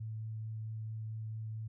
sine tone with vibrato, 110 Hz, A2, in tune, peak -38 dBFS, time 0-1.68 s, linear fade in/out 10 ms, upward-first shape triangle, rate 4.5 Hz, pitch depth 9 cents each way, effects none

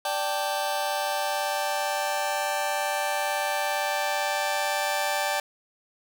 sawtooth chord, D suspended fourth, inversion none, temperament just, 587.3 / 783.1 / 881 Hz, D5 / G5 / A5, 0 / -2 / +2 cents, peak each -26 / -25 / -27 dBFS, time 0.05-5.4 s, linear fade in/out 2 ms, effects none

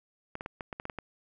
clicks, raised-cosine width 0.5 ms, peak -22 dBFS, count 9, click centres 0.354 / 0.409 / 0.461 / 0.608 / 0.728 / 0.799 / 0.854 / 0.898 / 0.987 s, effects none

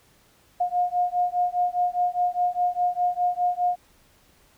sine beating tone pair, 712 / 716.9 Hz, F5 / F5, +33 / +45 cents, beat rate 4.9 Hz, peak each -24 dBFS, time 0.6-3.76 s, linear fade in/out 10 ms, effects pink hiss -59 dBFS RMS until 4.57 s

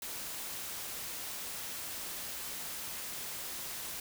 white noise, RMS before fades -41 dBFS, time 0.02-4 s, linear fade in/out 2 ms, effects none

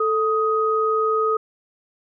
sine tone pair together, 439.8 / 1253 Hz, A4 / D#6, -1 / +12 cents, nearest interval octave + tritone, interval 1813 cents, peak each -20 dBFS, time 0-1.37 s, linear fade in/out 5 ms, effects none

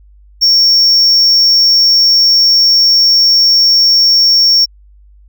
triangle tone, 5490 Hz, F8, 31 cents flat, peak -4 dBFS, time 0.41-4.66 s, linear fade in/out 20 ms, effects added 50 Hz sine -39 dBFS peak until 5.28 s

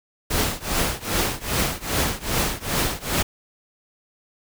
pink noise with tremolo, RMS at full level -20 dBFS, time 0.3-3.23 s, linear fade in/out 10 ms, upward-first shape triangle, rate 2.5 Hz, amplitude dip 95%, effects none

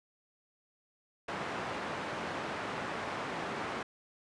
white band-pass noise, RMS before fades -38 dBFS, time 1.28-3.83 s, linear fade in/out 5 ms, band 120 to 1400 Hz, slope 12 dB/octave, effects resampled to 22050 Hz

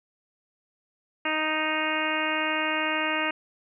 harmonic tone, 311.1 Hz, D#4, in tune, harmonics 1 / 2 / 3 / 4 / 5 / 6 / 7 / 8 / 9, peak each -33 / -33 / -33 / -33 / -33 / -33 / -33 / -33 / -33 dBFS, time 1.25-3.31 s, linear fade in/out 5 ms, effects none

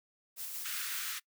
blue noise with tremolo, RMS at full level -40 dBFS, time 0.36-1.15 s, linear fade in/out 50 ms, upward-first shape square, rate 5.5 Hz, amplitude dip 25%
pink high-pass noise, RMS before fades -40 dBFS, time 0.64-1.2 s, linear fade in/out 20 ms, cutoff 1300 Hz, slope 48 dB/octave
effects noise-tail reverb RT60 0.1 s tail -23 dB re dry

